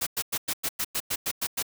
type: noise bursts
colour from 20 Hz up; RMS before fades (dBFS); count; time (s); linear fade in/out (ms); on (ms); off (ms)
white; -28; 11; 0.01-1.627; 10; 57; 99
effects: none